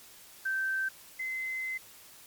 sine tone pair in turn, 1555 / 2055 Hz, G6 / C7, -14 / -32 cents, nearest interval perfect fourth, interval 482 cents, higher second, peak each -28 / -32 dBFS, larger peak first, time 0.45-0.89 / 1.19-1.78 s, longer second, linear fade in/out 10 ms, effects white hiss -53 dBFS RMS until 2.26 s + MP3 96 kbps

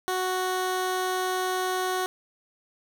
15% pulse tone, 370 Hz, F#4, in tune, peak -19 dBFS, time 0.08-2.06 s, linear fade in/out 0 ms, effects none

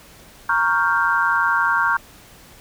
sine chord, G half-diminished seventh, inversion first, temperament equal, 932.3 / 1108.7 / 1396.9 / 1568 Hz, Bb5 / Db6 / F6 / G6, 0 / 0 / 0 / 0 cents, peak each -22 / -22 / -20 / -21 dBFS, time 0.49-1.97 s, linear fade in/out 5 ms, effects pink hiss -46 dBFS RMS until 2.6 s

